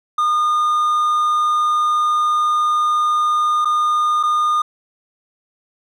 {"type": "tone with dropouts", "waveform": "triangle", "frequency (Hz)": 1219, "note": "D#6", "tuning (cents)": -36, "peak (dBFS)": -12, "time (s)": [0.18, 4.62], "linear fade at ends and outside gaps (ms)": 5, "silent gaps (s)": [[3.648, 3.654], [4.23, 4.234]], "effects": []}